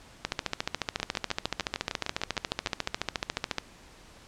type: two click trains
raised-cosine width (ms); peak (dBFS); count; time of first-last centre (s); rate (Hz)
0.2; -10 / -13; 48 / 12; 0.25-3.583 / 1-2.672; 14.1 / 6.58
effects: pink hiss -53 dBFS RMS until 4.27 s + low-pass 8000 Hz 12 dB/octave